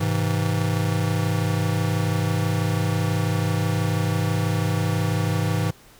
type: chord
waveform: square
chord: Ab augmented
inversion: none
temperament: just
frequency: 103.83 / 129.78 / 162.23 Hz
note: Ab2 / C3 / E3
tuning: 0 / -14 / -27 cents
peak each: -24 / -29 / -25 dBFS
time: 0-5.71 s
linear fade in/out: 10 ms
effects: pink hiss -51 dBFS RMS until 5.99 s